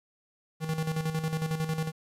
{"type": "tone with tremolo", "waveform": "square", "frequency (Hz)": 159, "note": "D#3", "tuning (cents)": 38, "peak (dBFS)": -27, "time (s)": [0.6, 1.92], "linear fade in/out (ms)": 50, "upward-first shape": "square", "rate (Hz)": 11, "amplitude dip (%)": 60, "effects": ["resampled to 32000 Hz", "10-bit"]}